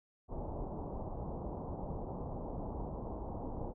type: low-pass noise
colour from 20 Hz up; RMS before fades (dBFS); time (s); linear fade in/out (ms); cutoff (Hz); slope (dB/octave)
pink; -41; 0.28-3.74; 50; 960; 48
effects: none